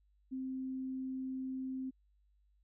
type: tone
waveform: sine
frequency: 261.6 Hz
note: C4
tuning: in tune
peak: -37 dBFS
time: 0.31-1.91 s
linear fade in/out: 20 ms
effects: added 50 Hz sine -68 dBFS peak until 2.63 s